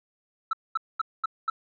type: tone bursts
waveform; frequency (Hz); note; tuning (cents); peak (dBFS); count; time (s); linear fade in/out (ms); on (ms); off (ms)
sine; 1318.5; E6; 0; -20; 5; 0.51-1.5; 5; 22; 220
effects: tanh soft clip ceiling -21 dBFS